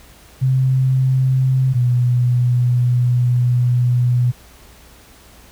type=tone pair in turn; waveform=sine; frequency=130.81 / 123.03 Hz; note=C3 / B2; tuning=0 / -6 cents; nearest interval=minor second; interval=106 cents; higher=first; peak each=-12 dBFS; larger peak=neither; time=0.41-1.74 / 1.74-4.32 s; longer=second; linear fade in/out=20 ms; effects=added 60 Hz sine -47 dBFS peak until 5.51 s + pink hiss -46 dBFS RMS until 5.51 s